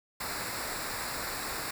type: noise with comb filter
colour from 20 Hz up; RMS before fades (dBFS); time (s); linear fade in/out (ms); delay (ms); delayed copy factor
pink; -36; 0.2-1.71; 5; 0.32; -0.7
effects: none